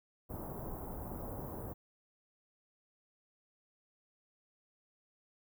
pink band-stop noise, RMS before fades -43 dBFS, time 0.29-1.74 s, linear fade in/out 20 ms, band 990 to 15000 Hz, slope 24 dB/octave, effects none

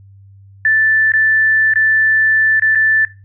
sine tone with dropouts, 1760 Hz, A6, in tune, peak -9 dBFS, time 0.65-3.05 s, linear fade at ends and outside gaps 2 ms, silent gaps 1.12-1.136 / 1.737-1.757 / 2.597-2.621 / 2.75-2.755 s, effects noise-tail reverb RT60 0.3 s tail -19 dB re dry + added 98 Hz sine -39 dBFS peak until 3.24 s

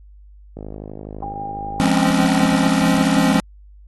click train, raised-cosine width 2 ms, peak -19 dBFS, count 69, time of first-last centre 0.57-1.878 s, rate 52 Hz
sine tone with pitch glide, 802 to 763.6 Hz, G5 to G5, +39 to -46 cents, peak -26 dBFS, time 1.22-2.43 s, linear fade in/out 5 ms, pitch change -85 cents, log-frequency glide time 1.95-2.27 s
square chord, Db major seventh, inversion first, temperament just, 173.24 / 207.9 / 259.9 / 277.2 Hz, F3 / Ab3 / C4 / Db4, -14 / +2 / -11 / 0 cents, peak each -21 dBFS, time 1.8-3.4 s, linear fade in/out 0 ms
effects added 50 Hz sine -41 dBFS peak until 3.87 s + AAC 32 kbps

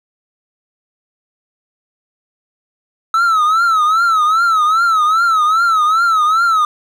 triangle tone with vibrato, 1302 Hz, E6, 22 cents flat, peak -8 dBFS, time 3.14-6.65 s, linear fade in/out 2 ms, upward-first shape triangle, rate 2.5 Hz, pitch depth 140 cents each way, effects none

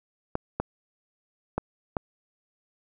clicks, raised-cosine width 1 ms, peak -12 dBFS, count 4, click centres 0.354 / 0.6 / 1.58 / 1.968 s, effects none

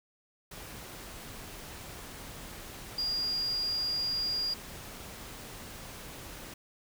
sine tone in noise, 4825 Hz, D8, 46 cents sharp, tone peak -29 dBFS, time 2.98-4.54 s, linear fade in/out 5 ms, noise pink, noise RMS -45 dBFS, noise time 0.51-6.54 s, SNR +13 dB, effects none

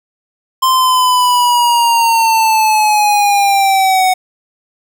square linear sweep, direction down, 1046.5 to 740 Hz, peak -9 dBFS, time 0.62-4.14 s, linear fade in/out 10 ms, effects 7-bit

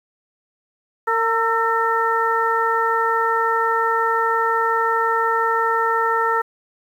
harmonic tone with a mistuned harmonic, 456.4 Hz, A#4, 37 cents flat, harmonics 1 / 2 / 3 / 4, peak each -23 / -21 / -20 / -25 dBFS, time 1.07-6.42 s, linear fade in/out 10 ms, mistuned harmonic 3, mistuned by -41 cents, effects 8-bit

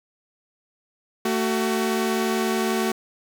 sawtooth tone pair together, 223.6 / 376.1 Hz, A3 / F#4, +28 / +28 cents, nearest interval major sixth, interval 900 cents, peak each -20 dBFS, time 1.25-2.92 s, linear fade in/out 5 ms, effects 7-bit

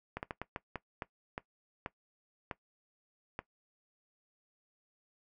slowing click train, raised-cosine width 0.5 ms, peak -22 dBFS, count 11, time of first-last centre 0.17-3.391 s, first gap 59 ms, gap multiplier 1.35, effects noise-tail reverb RT60 0.1 s tail -18 dB re dry

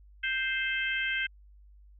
harmonic tone, 523.3 Hz, C5, in tune, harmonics 3 / 4 / 5 / 6, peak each -31 / -33 / -35 / -37 dBFS, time 0.23-1.27 s, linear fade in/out 10 ms, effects added 50 Hz sine -52 dBFS peak until 1.99 s

